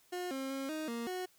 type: tone with pitch steps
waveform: 30% pulse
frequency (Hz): 358.9 / 267.5 / 270.5 / 311.5 / 233.7 / 366.7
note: F4 / C4 / C#4 / D#4 / A#3 / F#4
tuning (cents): +47 / +38 / -42 / +2 / +5 / -15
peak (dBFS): -34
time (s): 0.12-1.26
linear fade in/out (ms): 10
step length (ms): 190
effects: white hiss -67 dBFS RMS until 1.38 s